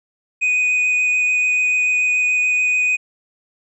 triangle tone with vibrato, 2489 Hz, D#7, in tune, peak -13 dBFS, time 0.41-2.97 s, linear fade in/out 20 ms, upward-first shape sine, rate 6.9 Hz, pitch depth 10 cents each way, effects resampled to 24000 Hz

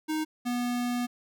square tone pair in turn, 311.3 / 243.8 Hz, D#4 / B3, +1 / -22 cents, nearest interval major third, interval 423 cents, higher first, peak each -28 dBFS, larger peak neither, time 0.08-0.25 / 0.45-1.07 s, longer second, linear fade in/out 20 ms, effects none

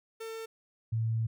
45% pulse / sine tone pair in turn, 448.7 / 112.73 Hz, A4 / A2, +34 / +42 cents, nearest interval 2 octaves, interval 2392 cents, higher first, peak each -38 / -27 dBFS, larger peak second, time 0.2-0.46 / 0.92-1.27 s, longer second, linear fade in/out 10 ms, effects none

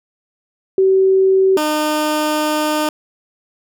sine / 15% pulse tone pair in turn, 382 / 304.5 Hz, G4 / D#4, -45 / -37 cents, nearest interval major third, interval 392 cents, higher first, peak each -9 dBFS, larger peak neither, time 0.78-1.57 / 1.57-2.89 s, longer second, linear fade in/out 2 ms, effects none

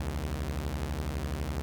sawtooth beating tone pair, 65.41 / 77.41 Hz, C2 / D#2, 0 / -8 cents, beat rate 12 Hz, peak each -30 dBFS, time 0-1.62 s, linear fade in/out 0 ms, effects none

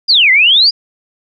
sine exponential two-way sweep, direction down then up, 5000 to 1975.5 to 5000 Hz, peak -5 dBFS, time 0.08-0.71 s, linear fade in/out 20 ms, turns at 0.31 s, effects none

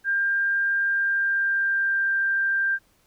sine tone with pitch glide, 1597 to 1583.2 Hz, G6 to G6, +32 to +17 cents, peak -20 dBFS, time 0.04-2.79 s, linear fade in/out 50 ms, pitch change -15 cents, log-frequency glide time 0.83-2.13 s, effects pink hiss -63 dBFS RMS until 3.06 s

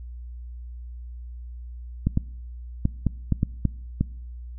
clicks, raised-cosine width 5 ms, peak -8 dBFS, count 8, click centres 2.07 / 2.174 / 2.854 / 3.067 / 3.323 / 3.431 / 3.653 / 4.01 s, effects noise-tail reverb RT60 0.8 s tail -24 dB re dry + added 60 Hz sine -35 dBFS peak until 4.58 s

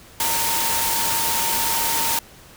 sine tone in noise, 917 Hz, A#5, 29 cents flat, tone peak -26 dBFS, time 0.2-2.19 s, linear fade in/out 2 ms, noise white, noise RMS -22 dBFS, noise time 0.2-2.19 s, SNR -7 dB, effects pink hiss -46 dBFS RMS until 2.56 s

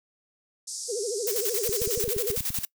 pink band-pass noise, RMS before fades -36 dBFS, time 0.67-2.03 s, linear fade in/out 10 ms, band 5000 to 9500 Hz, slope 48 dB/octave
sine tone with vibrato, 440 Hz, A4, in tune, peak -28 dBFS, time 0.88-2.37 s, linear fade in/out 20 ms, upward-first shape sine, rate 13 Hz, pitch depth 200 cents each way
blue noise with tremolo, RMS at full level -28 dBFS, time 1.27-2.65 s, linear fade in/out 2 ms, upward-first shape square, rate 11 Hz, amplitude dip 70%
clicks, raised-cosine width 5 ms, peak -24 dBFS, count 12, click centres 1.693 / 1.818 / 1.875 / 1.976 / 2.04 / 2.079 / 2.165 / 2.303 / 2.377 / 2.407 / 2.504 / 2.587 s
effects noise-tail reverb RT60 0.1 s tail -24 dB re dry

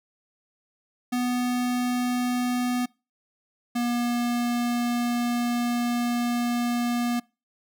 square tone pair in turn, 246.9 / 240.1 Hz, B3 / B3, 0 / -49 cents, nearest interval unison, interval 49 cents, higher first, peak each -24 dBFS, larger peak neither, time 1.12-2.86 / 3.75-7.2 s, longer second, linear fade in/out 10 ms, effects noise-tail reverb RT60 0.3 s tail -25 dB re dry

